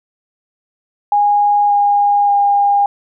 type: tone with pitch steps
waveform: sine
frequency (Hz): 822 / 815.4 / 808.8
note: G#5 / G#5 / G#5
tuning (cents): -18 / -32 / -46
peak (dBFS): -9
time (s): 1.12-2.86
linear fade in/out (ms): 2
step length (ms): 580
effects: none